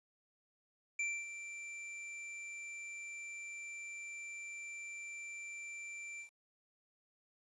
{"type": "tone with ADSR envelope", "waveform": "square", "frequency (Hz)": 2349, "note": "D7", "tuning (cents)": 0, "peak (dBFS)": -34, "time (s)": [0.99, 6.3], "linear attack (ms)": 5, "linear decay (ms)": 260, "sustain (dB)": -11, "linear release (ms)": 100, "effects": ["resampled to 22050 Hz", "11-bit"]}